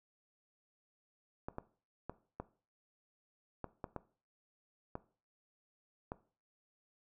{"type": "clicks", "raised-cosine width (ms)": 1, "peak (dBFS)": -26, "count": 9, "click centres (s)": [1.485, 1.584, 2.096, 2.4, 3.643, 3.842, 3.963, 4.954, 6.119], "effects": ["noise-tail reverb RT60 0.4 s tail -17 dB re dry"]}